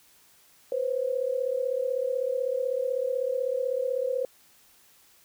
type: tone pair together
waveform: sine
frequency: 496.1 / 532.1 Hz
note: B4 / C5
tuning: +8 / +29 cents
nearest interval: minor second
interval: 121 cents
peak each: -28 dBFS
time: 0.72-4.25 s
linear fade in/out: 2 ms
effects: white hiss -59 dBFS RMS until 5.24 s